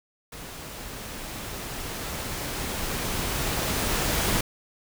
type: noise with level ramp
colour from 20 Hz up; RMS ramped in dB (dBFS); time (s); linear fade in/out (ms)
pink; -40 to -24; 0.32-4.41; 5
effects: none